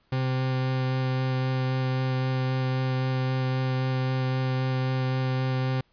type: tone with vibrato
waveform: 40% pulse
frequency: 130 Hz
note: C3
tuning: 11 cents flat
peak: -23 dBFS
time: 0.12-5.81 s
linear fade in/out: 5 ms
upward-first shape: sine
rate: 3.8 Hz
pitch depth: 8 cents each way
effects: pink hiss -67 dBFS RMS until 5.92 s + resampled to 11025 Hz